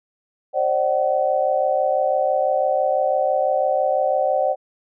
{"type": "tone cluster", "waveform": "sine", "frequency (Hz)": [534, 600, 756], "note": ["C5", "D5", "F#5"], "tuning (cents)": [35, 37, 37], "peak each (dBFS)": -21, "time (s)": [0.53, 4.56], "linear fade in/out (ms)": 50, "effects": []}